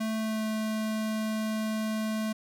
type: tone with pitch glide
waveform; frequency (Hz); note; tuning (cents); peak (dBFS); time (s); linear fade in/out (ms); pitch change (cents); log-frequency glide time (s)
square; 220 to 217.7; A3 to A3; 0 to -18; -29; 0-2.33; 10; -18; 0.17-0.44
effects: none